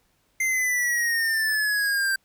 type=exponential sweep; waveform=square; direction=down; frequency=2093 to 1567 Hz; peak=-22 dBFS; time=0.4-2.16 s; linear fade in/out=5 ms; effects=pink hiss -67 dBFS RMS until 2.24 s